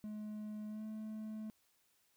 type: tone with pitch glide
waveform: triangle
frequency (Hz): 212.3 to 216.6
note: G#3 to A3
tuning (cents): +38 to -27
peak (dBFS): -40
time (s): 0.04-1.5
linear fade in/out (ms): 0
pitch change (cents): +35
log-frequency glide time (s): 0.68-0.84
effects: white hiss -75 dBFS RMS until 2.16 s